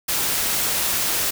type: noise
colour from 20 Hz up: white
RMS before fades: -22 dBFS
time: 0.08-1.31 s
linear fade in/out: 10 ms
effects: none